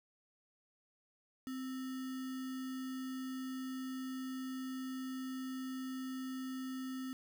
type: tone with sample-and-hold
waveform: sine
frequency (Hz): 260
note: C4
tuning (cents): -11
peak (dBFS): -39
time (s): 1.47-7.13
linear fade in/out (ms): 0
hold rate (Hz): 1575
effects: none